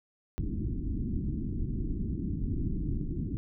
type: low-pass noise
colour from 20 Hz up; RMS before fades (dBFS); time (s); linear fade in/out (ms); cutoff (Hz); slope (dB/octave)
pink; -32; 0.38-3.37; 0; 330; 48
effects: none